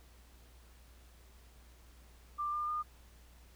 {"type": "tone with pitch steps", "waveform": "sine", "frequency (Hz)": [1186, 1201.2, 1216.5], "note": ["D6", "D6", "D#6"], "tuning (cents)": [17, 39, -39], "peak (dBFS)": -33, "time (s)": [2.38, 2.83], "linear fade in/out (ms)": 20, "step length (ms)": 150, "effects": ["added 60 Hz sine -57 dBFS peak until 3.55 s", "pink hiss -64 dBFS RMS until 3.55 s"]}